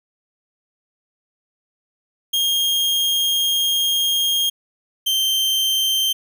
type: tone pair in turn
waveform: 40% pulse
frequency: 3235 / 3132 Hz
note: G#7 / G7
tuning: -46 / -2 cents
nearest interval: minor second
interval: 56 cents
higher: first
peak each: -16 dBFS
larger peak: neither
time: 2.33-4.5 / 5.06-6.13 s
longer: first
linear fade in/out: 10 ms
effects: none